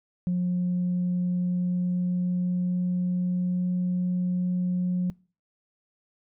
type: tone with pitch glide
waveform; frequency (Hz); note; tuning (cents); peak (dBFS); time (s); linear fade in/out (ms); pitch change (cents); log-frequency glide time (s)
sine; 178.9 to 180.25; F3 to F#3; +42 to -45; -21; 0.27-5.1; 0; +13; 1.37-3.68
effects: noise-tail reverb RT60 0.4 s tail -25 dB re dry + tanh soft clip ceiling -20 dBFS